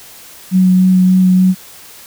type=tone with vibrato; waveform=sine; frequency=185 Hz; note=F#3; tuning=in tune; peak=-6 dBFS; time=0.51-1.55 s; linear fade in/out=50 ms; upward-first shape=sine; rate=3.4 Hz; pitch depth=11 cents each way; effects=white hiss -37 dBFS RMS until 2.06 s